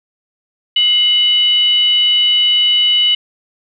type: tone with frequency modulation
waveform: sine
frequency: 2960 Hz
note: F#7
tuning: in tune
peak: -9 dBFS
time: 0.76-3.15 s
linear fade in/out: 5 ms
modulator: 842 Hz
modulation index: 0.34
effects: none